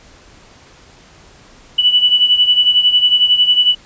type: beating tone pair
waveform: sine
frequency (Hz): 2960 / 2971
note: F#7 / F#7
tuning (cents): 0 / +6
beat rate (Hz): 11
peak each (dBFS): -10 / -15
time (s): 1.78-3.75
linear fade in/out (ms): 10
effects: pink hiss -44 dBFS RMS until 3.85 s + resampled to 16000 Hz